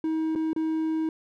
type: tone with dropouts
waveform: triangle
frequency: 318 Hz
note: D#4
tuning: 38 cents sharp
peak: -22 dBFS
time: 0.04-1.09 s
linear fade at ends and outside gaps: 2 ms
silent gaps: 0.352-0.358 / 0.532-0.562 s
effects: none